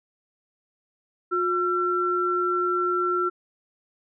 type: tone pair together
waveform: sine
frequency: 358.8 / 1352 Hz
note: F4 / E6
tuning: +47 / +43 cents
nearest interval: octave + major seventh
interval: 2296 cents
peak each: -25 / -23 dBFS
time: 1.31-3.3 s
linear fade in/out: 20 ms
effects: none